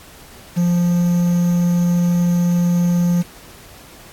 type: tone with quantisation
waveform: triangle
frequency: 174.61 Hz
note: F3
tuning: in tune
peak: -11 dBFS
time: 0.56-3.23 s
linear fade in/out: 20 ms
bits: 6
effects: pink hiss -42 dBFS RMS until 4.12 s + AAC 64 kbps